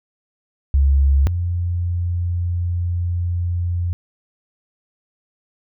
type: tone pair in turn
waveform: sine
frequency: 69.3 / 87.46 Hz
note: C#2 / F2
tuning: 0 / +3 cents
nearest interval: major third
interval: 403 cents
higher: second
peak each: -11 / -18 dBFS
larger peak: first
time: 0.74-1.27 / 1.27-3.93 s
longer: second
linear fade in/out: 0 ms
effects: none